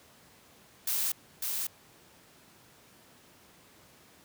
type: noise with echo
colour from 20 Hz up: blue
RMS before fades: -30 dBFS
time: 0.87-1.12 s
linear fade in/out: 5 ms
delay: 550 ms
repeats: 1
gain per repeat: -3 dB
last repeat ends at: 1.67 s
effects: pink hiss -58 dBFS RMS until 4.24 s + high-pass 100 Hz 12 dB/octave